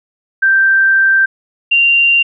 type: tone pair in turn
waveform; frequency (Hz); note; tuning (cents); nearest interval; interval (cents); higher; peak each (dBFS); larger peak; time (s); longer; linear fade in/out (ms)
sine; 1568 / 2773; G6 / F7; 0 / -13; minor seventh; 987; second; -7; neither; 0.42-1.26 / 1.71-2.23; first; 10
effects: none